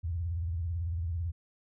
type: tone with vibrato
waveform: sine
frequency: 84.2 Hz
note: E2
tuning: 37 cents sharp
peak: -30 dBFS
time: 0.03-1.32 s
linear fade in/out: 20 ms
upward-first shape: triangle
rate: 18 Hz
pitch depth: 190 cents each way
effects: none